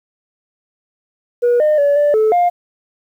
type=tone with pitch steps; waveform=sine; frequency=482.4 / 608 / 572 / 585 / 434.8 / 705 Hz; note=B4 / D#5 / D5 / D5 / A4 / F5; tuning=-41 / -40 / -46 / -7 / -21 / +16 cents; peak=-8 dBFS; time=1.42-2.5 s; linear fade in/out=20 ms; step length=180 ms; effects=tanh soft clip ceiling -8 dBFS + 8-bit